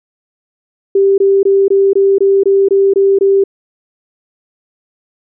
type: tone bursts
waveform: sine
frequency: 392.5 Hz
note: G4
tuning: 2 cents sharp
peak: -6 dBFS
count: 10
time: 0.95-3.439 s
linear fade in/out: 5 ms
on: 230 ms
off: 21 ms
effects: none